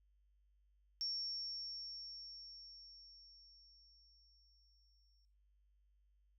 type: tone with exponential decay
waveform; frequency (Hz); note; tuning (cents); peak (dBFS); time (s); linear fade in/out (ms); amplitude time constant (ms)
sine; 5480; F8; -34; -37; 1.01-5.25; 0; 920
effects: noise-tail reverb RT60 0.8 s tail -26 dB re dry + added 50 Hz sine -70 dBFS peak until 6.38 s